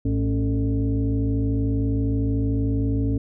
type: tone with frequency modulation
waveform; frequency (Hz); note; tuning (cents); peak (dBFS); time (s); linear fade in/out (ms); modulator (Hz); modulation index
sine; 110; A2; 0; -19; 0.05-3.18; 5; 167; 1.3
effects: none